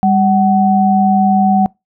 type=tone pair together; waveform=sine; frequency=199 / 751.3 Hz; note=G3 / F#5; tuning=+26 / +26 cents; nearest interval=octave + major seventh; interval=2300 cents; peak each=-11 dBFS; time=0.03-1.66 s; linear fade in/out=0 ms; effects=noise-tail reverb RT60 0.2 s tail -25 dB re dry